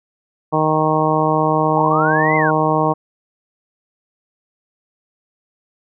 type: harmonic tone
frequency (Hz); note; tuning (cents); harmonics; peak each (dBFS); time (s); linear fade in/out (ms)
155.7; D#3; +2; 1 / 2 / 3 / 4 / 5 / 6 / 7; -21 / -21 / -21 / -21 / -21 / -21 / -21; 0.52-2.94; 20
type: linear two-way sweep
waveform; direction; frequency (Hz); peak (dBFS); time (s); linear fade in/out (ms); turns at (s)
sine; up then down; 787 to 2101 to 1356; -18; 1.76-2.51; 10; 2.36
effects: none